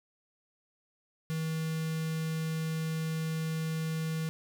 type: tone with notch filter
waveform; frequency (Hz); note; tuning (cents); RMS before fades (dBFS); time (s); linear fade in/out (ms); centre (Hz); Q
square; 160; D#3; +49; -33; 1.3-4.29; 0; 730; 0.92
effects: none